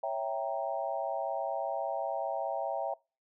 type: chord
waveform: sine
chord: C# diminished seventh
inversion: none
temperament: equal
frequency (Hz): 554.4 / 659.3 / 784 / 932.3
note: C#5 / E5 / G5 / Bb5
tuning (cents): 0 / 0 / 0 / 0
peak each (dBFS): -37 / -34 / -36 / -40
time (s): 0.03-2.94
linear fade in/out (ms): 5
effects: noise-tail reverb RT60 0.3 s tail -24 dB re dry